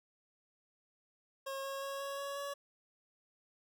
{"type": "tone with pitch steps", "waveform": "25% pulse", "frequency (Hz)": [542, 546.4, 550.8, 555.3, 559.8, 564.4], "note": ["C#5", "C#5", "C#5", "C#5", "C#5", "C#5"], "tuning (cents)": [-39, -25, -11, 3, 17, 31], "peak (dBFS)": -35, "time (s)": [1.46, 2.54], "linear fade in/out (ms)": 10, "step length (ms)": 180, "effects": []}